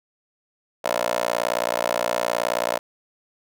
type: tone with high-pass filter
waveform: 15% pulse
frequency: 59 Hz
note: A#1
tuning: 22 cents sharp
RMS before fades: -24 dBFS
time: 0.84-2.79 s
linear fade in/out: 10 ms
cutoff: 630 Hz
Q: 2.4
effects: none